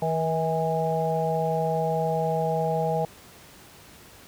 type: harmonic tone with a mistuned harmonic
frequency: 160.8 Hz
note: E3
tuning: 43 cents flat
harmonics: 1 / 3 / 4 / 5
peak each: -28 / -28 / -28 / -28 dBFS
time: 0.02-3.05 s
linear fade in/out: 2 ms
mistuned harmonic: 5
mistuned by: +32 cents
effects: pink hiss -49 dBFS RMS until 4.27 s + high-pass 60 Hz 12 dB/octave